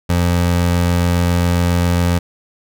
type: tone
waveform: 25% pulse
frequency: 87.31 Hz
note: F2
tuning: in tune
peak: -9 dBFS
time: 0.09-2.19 s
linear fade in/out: 10 ms
effects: none